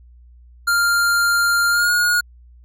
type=tone with pitch glide; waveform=square; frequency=1396.9 to 1439.5 Hz; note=F6 to F#6; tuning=0 to -48 cents; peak=-15 dBFS; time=0.67-2.21 s; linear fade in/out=10 ms; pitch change=+52 cents; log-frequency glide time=1.7-1.91 s; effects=added 60 Hz sine -43 dBFS peak until 2.64 s + AAC 64 kbps